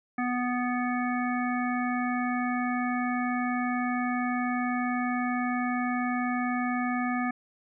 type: harmonic tone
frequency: 247.1 Hz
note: B3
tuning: 1 cent sharp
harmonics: 1 / 3 / 5 / 7 / 9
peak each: -28 / -33 / -35 / -36 / -38 dBFS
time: 0.18-7.31 s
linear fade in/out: 5 ms
effects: none